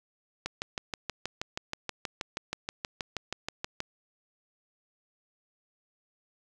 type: click train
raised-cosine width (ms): 0.2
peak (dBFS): -15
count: 22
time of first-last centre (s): 0.46-3.804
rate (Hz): 6.28
effects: none